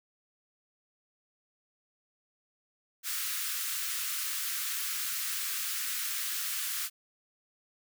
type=high-pass noise; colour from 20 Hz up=white; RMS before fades=-34 dBFS; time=3.03-6.9 s; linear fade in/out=50 ms; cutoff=1200 Hz; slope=48 dB/octave; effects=none